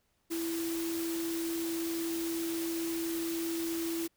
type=tone in noise; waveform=sine; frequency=332.3 Hz; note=E4; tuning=14 cents sharp; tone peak=-32 dBFS; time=0.3-4.08 s; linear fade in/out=20 ms; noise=white; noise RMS=-41 dBFS; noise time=0.3-4.08 s; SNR=+6 dB; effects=pink hiss -75 dBFS RMS until 4.16 s